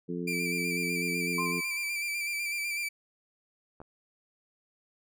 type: harmonic tone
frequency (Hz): 87.31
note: F2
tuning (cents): 0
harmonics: 2 / 3 / 4 / 5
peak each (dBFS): -35 / -37 / -38 / -39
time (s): 0.08-1.61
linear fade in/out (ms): 20
type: tone with vibrato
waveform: 40% pulse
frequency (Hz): 2349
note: D7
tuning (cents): 0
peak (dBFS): -30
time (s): 0.27-2.89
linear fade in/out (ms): 10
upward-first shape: square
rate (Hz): 8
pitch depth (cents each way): 28
type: tone with exponential decay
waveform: sine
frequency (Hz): 1046.5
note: C6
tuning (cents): 0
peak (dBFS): -29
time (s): 1.38-1.98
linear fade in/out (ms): 5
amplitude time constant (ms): 130
type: clicks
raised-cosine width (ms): 1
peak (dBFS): -33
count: 2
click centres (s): 3.803 / 3.816
effects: none